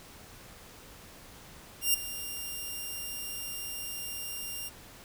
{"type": "tone with ADSR envelope", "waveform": "5% pulse", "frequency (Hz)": 2794, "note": "F7", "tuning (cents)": 0, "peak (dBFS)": -12, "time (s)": [1.81, 4.7], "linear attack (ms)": 130, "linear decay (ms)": 6, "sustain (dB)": -15, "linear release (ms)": 28, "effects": ["pink hiss -51 dBFS RMS until 5.04 s"]}